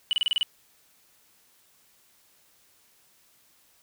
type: tone bursts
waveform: sine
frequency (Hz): 2960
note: F#7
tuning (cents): 0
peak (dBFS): -19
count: 7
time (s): 0.11-0.43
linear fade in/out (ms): 0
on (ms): 20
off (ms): 30
effects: tanh soft clip ceiling -18 dBFS + white hiss -62 dBFS RMS until 3.82 s